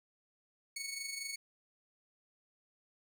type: tone with amplitude modulation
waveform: 15% pulse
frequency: 2217 Hz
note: C#7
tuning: in tune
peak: -31 dBFS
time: 0.76-1.36 s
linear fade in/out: 5 ms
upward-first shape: sine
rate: 24.5 Hz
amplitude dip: 55%
effects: none